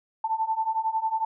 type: beating tone pair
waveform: sine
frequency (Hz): 880 / 891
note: A5 / A5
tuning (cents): 0 / +22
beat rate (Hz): 11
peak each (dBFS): -28 / -26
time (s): 0.24-1.25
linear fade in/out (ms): 5
effects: none